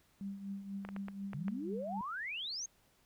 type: tone with tremolo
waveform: sine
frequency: 197.5 Hz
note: G3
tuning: 13 cents sharp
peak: -37 dBFS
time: 0.21-2.01 s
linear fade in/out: 0 ms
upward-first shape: triangle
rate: 4.1 Hz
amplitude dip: 70%
type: clicks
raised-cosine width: 0.5 ms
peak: -30 dBFS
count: 6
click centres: 0.85 / 0.889 / 0.964 / 1.084 / 1.333 / 1.482 s
type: exponential sweep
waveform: sine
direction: up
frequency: 131.9 to 6645 Hz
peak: -38 dBFS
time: 1.34-2.66 s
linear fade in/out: 5 ms
effects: pink hiss -70 dBFS RMS until 3.05 s